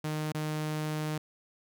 sawtooth tone with dropouts, 153.7 Hz, D#3, 21 cents flat, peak -27 dBFS, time 0.04-1.18 s, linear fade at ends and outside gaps 5 ms, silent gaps 0.322-0.346 s, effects none

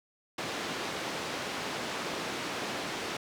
pink band-pass noise, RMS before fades -36 dBFS, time 0.38-3.17 s, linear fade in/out 5 ms, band 240 to 5100 Hz, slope 12 dB/octave, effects none

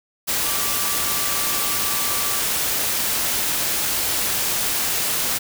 sine tone in noise, 1165 Hz, D6, 14 cents flat, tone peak -32 dBFS, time 0.44-2.41 s, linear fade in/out 20 ms, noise white, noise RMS -22 dBFS, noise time 0.27-5.39 s, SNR -13 dB, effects none

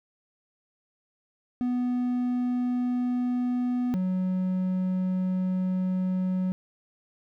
triangle tone pair in turn, 247.1 / 185.12 Hz, B3 / F#3, +1 / +1 cents, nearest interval perfect fourth, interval 500 cents, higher first, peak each -22 dBFS, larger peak neither, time 1.61-3.94 / 3.94-6.52 s, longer second, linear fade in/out 0 ms, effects none

